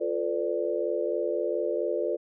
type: chord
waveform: sine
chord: B half-diminished seventh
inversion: second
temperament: equal with one note detuned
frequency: 349.2 / 440 / 504.3 / 587.3 Hz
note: F4 / A4 / B4 / D5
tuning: 0 / 0 / +36 / 0 cents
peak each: -31 dBFS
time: 0-2.17 s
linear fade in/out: 20 ms
effects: none